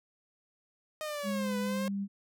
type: linear two-way sweep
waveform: sawtooth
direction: down then up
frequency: 622.3 to 493.9 to 539 Hz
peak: -31 dBFS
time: 1.01-1.88 s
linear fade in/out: 0 ms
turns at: 1.58 s
type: tone with pitch glide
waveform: sine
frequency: 204.1 to 198.63 Hz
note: G#3 to G3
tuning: -30 to +23 cents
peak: -31 dBFS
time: 1.23-2.08 s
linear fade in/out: 50 ms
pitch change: -47 cents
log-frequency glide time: 1.62-1.77 s
effects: none